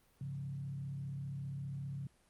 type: tone with frequency modulation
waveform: sine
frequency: 137.8 Hz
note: C#3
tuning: 10 cents flat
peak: -39 dBFS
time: 0.21-2.07 s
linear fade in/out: 2 ms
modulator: 35 Hz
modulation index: 0.62
effects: pink hiss -70 dBFS RMS until 2.29 s + Opus 32 kbps